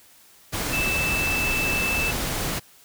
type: tone in noise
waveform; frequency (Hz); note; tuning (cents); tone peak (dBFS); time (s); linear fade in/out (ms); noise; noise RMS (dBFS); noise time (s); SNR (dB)
sine; 2637; E7; 0; -23; 0.72-2.12; 20; pink; -27; 0.52-2.6; +1
effects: white hiss -53 dBFS RMS until 2.84 s